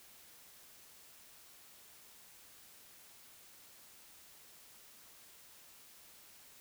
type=silence; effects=white hiss -59 dBFS RMS until 6.6 s

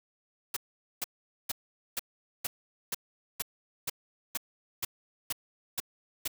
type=noise bursts; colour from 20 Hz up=white; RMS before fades=-32 dBFS; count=13; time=0.54-6.278 s; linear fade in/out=5 ms; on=26 ms; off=450 ms; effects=none

